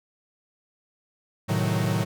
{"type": "chord", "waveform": "45% pulse", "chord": "A diminished seventh", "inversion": "none", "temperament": "equal with one note detuned", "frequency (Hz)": [110, 130.81, 155.56, 185.75], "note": ["A2", "C3", "Eb3", "Gb3"], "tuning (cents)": [0, 0, 0, 7], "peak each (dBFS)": [-26, -31, -28, -28], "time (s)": [1.48, 2.05], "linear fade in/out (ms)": 20, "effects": []}